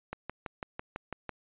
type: click train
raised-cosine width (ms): 0.5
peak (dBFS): -21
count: 8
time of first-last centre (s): 0.13-1.293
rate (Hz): 6.02
effects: resampled to 8000 Hz